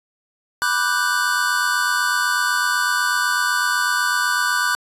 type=chord; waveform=square; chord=G major seventh; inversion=first; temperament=equal; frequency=987.8 / 1174.7 / 1480 / 1568 Hz; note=B5 / D6 / F#6 / G6; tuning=0 / 0 / 0 / 0 cents; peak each=-27 / -25 / -21 / -25 dBFS; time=0.62-4.75 s; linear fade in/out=0 ms; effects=resampled to 32000 Hz